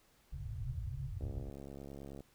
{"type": "low-pass noise", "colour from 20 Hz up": "white", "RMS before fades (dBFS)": -41, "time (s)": [0.32, 1.5], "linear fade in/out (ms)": 10, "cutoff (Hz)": 140, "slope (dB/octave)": 96}
{"type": "click train", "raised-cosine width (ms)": 2, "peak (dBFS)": -35, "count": 70, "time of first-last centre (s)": [1.21, 2.206], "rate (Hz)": 69.3}
{"effects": ["pink hiss -69 dBFS RMS until 2.34 s"]}